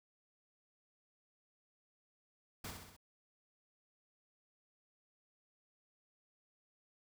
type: noise with echo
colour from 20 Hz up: pink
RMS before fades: -45 dBFS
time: 2.64-2.71 s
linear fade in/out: 5 ms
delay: 64 ms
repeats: 4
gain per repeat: -4 dB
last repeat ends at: 2.966 s
effects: none